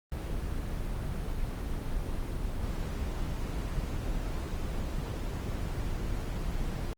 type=noise; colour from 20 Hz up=brown; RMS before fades=-33 dBFS; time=0.12-6.93 s; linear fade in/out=0 ms; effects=Opus 24 kbps